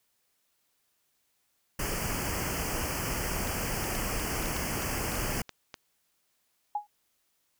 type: band-stop noise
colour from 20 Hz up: pink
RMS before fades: -32 dBFS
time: 1.79-5.42 s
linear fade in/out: 5 ms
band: 3100 to 4600 Hz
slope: 96 dB/octave
type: clicks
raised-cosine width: 0.2 ms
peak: -22 dBFS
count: 12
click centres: 3.474 / 3.842 / 3.952 / 4.197 / 4.426 / 4.458 / 4.566 / 4.822 / 5.12 / 5.155 / 5.493 / 5.742 s
type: tone with exponential decay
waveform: sine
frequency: 830.6 Hz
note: G#5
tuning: in tune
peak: -24 dBFS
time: 6.75-6.87 s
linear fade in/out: 5 ms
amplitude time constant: 26 ms
effects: white hiss -74 dBFS RMS until 7.59 s